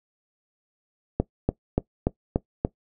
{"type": "click train", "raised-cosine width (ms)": 2, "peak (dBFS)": -7, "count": 6, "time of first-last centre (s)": [1.2, 2.649], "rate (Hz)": 3.45, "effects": ["noise-tail reverb RT60 0.1 s tail -19 dB re dry"]}